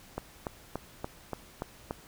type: click train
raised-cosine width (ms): 1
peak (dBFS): -19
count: 7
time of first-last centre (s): 0.18-1.909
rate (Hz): 3.47
effects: pink hiss -54 dBFS RMS until 2.07 s